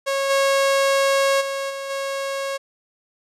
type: tone with level steps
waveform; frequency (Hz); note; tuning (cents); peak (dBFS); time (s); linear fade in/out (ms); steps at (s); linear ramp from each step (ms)
sawtooth; 548; C#5; -20; -16 / -12 / -20 / -24 / -20; 0.06-2.58; 20; 0.29 / 1.4 / 1.69 / 1.89; 20
effects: low-pass 10000 Hz 12 dB/octave